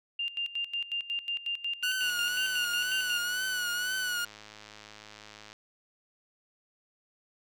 sine tone with tremolo, 2797 Hz, F7, 2 cents sharp, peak -29 dBFS, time 0.19-3.18 s, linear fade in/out 5 ms, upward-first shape square, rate 5.5 Hz, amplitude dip 80%
sawtooth tone with vibrato, 1473 Hz, F#6, 8 cents flat, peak -26 dBFS, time 1.83-4.25 s, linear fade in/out 5 ms, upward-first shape triangle, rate 2 Hz, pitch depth 66 cents each way
click train, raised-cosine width 0.2 ms, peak -30 dBFS, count 373, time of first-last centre 2.02-5.529 s, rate 106 Hz
effects none

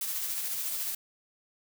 blue noise with tremolo, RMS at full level -32 dBFS, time 0.01-0.95 s, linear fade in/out 5 ms, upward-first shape sine, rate 14 Hz, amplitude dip 30%, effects none

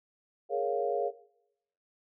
sine chord, Bb minor seventh, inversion third, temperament equal, 415.3 / 466.2 / 554.4 / 698.5 Hz, Ab4 / Bb4 / Db5 / F5, 0 / 0 / 0 / 0 cents, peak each -33 dBFS, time 0.49-1.12 s, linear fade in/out 50 ms, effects noise-tail reverb RT60 0.8 s tail -18 dB re dry

